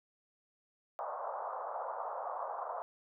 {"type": "band-pass noise", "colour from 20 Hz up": "pink", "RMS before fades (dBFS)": -40, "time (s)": [0.99, 2.82], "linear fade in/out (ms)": 0, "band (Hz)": [560, 1200], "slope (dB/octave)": 48, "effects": []}